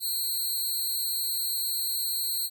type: tone with amplitude modulation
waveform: 5% pulse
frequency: 4203 Hz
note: C8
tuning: 7 cents sharp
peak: -16 dBFS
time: 0-2.5 s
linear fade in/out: 50 ms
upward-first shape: sine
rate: 238 Hz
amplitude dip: 100%
effects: none